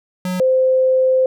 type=tone pair in turn; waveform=square / sine; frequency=182.7 / 518.8 Hz; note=F#3 / C5; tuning=-22 / -15 cents; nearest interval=octave + tritone; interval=1807 cents; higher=second; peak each=-20 / -11 dBFS; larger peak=second; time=0.25-0.4 / 0.4-1.26 s; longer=second; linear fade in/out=2 ms; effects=none